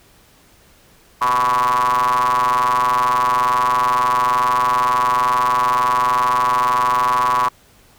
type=ring-modulated tone; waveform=square; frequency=61.7 Hz; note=B1; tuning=1 cent flat; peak=-12 dBFS; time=1.21-7.49 s; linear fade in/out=10 ms; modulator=1060 Hz; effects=pink hiss -51 dBFS RMS until 7.98 s